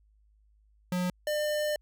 square tone pair in turn, 180.3 / 600.9 Hz, F#3 / D5, -45 / +40 cents, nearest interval octave + major sixth, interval 2085 cents, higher second, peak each -28 dBFS, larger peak neither, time 0.92-1.1 / 1.27-1.76 s, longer second, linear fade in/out 2 ms, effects added 52 Hz sine -61 dBFS peak until 1.81 s

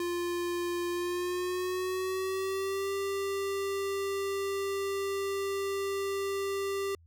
square tone with pitch glide, 349.2 to 394.2 Hz, F4 to G4, 0 to +10 cents, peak -31 dBFS, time 0-6.95 s, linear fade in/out 2 ms, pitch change +210 cents, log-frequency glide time 0.91-2.92 s, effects added 83 Hz sine -56 dBFS peak until 7.06 s

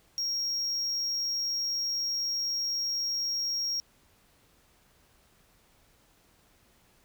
triangle tone, 5588 Hz, F8, in tune, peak -27 dBFS, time 0.18-3.8 s, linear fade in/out 0 ms, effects pink hiss -64 dBFS RMS until 7.04 s

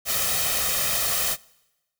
white noise with comb filter, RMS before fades -24 dBFS, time 0.05-1.37 s, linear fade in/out 50 ms, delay 1.6 ms, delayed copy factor +0.65, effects noise-tail reverb RT60 1.0 s tail -24 dB re dry

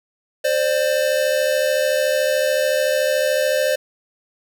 square tone pair together, 523.3 / 597 Hz, C5 / D5, 0 / +28 cents, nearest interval major second, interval 228 cents, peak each -20 dBFS, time 0.44-3.76 s, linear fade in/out 10 ms, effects none

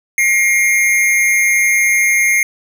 square tone with amplitude modulation, 2133 Hz, C7, 33 cents sharp, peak -8 dBFS, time 0.18-2.43 s, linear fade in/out 2 ms, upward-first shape sine, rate 211 Hz, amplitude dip 65%, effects none

